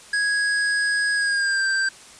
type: tone with pitch glide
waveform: square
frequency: 1658 to 1571.3 Hz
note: G#6 to G6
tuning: -3 to +4 cents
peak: -20 dBFS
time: 0.13-1.89 s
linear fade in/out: 5 ms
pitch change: -93 cents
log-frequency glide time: 1.15-1.66 s
effects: white hiss -45 dBFS RMS until 2.19 s + resampled to 22050 Hz